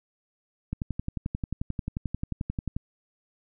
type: click train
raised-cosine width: 5 ms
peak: -17 dBFS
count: 24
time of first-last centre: 0.73-2.765 s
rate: 11.3 Hz
effects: none